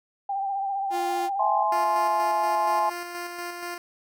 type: tone with vibrato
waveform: sine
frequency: 788 Hz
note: G5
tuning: 9 cents sharp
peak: -25 dBFS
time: 0.29-1.64 s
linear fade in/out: 5 ms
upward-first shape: triangle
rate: 15 Hz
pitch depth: 44 cents each way
type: tone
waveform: sawtooth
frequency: 348.9 Hz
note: F4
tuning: 2 cents flat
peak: -25 dBFS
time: 0.9-1.3 s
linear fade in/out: 50 ms
type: chord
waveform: sine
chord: E augmented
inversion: none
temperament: equal with one note detuned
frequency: 659.3 / 843.2 / 1046.5 Hz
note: E5 / G#5 / B#5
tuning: 0 / +26 / 0 cents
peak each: -29 / -23 / -26 dBFS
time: 1.39-2.9 s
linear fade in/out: 10 ms
type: tone with tremolo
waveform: 10% pulse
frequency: 349.2 Hz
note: F4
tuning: in tune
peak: -23 dBFS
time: 1.72-3.78 s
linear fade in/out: 2 ms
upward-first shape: square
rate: 4.2 Hz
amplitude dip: 35%
effects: none